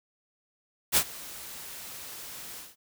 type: noise with ADSR envelope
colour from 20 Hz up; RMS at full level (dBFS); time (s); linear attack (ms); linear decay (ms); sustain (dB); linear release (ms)
white; -20; 0.92-2.76; 43; 70; -22; 180
effects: none